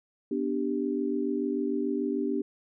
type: chord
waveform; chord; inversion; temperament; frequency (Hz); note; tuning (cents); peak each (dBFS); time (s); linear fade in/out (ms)
sine; G major; first; equal; 246.9 / 293.7 / 392; B3 / D4 / G4; 0 / 0 / 0; -31 / -30 / -31; 0.31-2.42; 5
effects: none